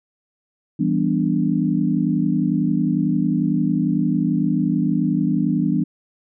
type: chord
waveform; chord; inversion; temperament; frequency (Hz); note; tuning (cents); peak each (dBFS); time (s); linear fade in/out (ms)
sine; E minor seventh; none; equal; 164.81 / 196 / 246.9 / 293.7; E3 / G3 / B3 / D4; 0 / 0 / 0 / 0; -22; 0.79-5.84; 10
effects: none